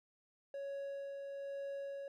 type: tone with tremolo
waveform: triangle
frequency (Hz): 556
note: C#5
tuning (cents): +5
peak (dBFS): -38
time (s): 0.54-2.08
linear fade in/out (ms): 2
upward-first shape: sine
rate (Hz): 1.1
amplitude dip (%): 30
effects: none